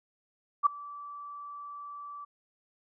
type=tone with ADSR envelope; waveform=sine; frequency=1159 Hz; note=D6; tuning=23 cents flat; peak=-16 dBFS; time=0.63-2.25 s; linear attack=33 ms; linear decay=6 ms; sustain=-24 dB; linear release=10 ms; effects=none